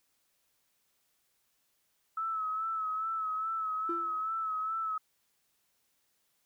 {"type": "tone with vibrato", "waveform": "sine", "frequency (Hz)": 1299, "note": "E6", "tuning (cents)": -26, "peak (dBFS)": -31, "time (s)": [2.17, 4.98], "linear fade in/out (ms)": 5, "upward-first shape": "sine", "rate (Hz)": 2.4, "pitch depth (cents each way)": 40}
{"type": "tone with exponential decay", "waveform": "triangle", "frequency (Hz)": 340, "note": "F4", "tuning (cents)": -46, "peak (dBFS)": -30, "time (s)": [3.89, 4.26], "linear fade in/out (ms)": 5, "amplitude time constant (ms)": 79}
{"effects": ["white hiss -75 dBFS RMS until 6.45 s"]}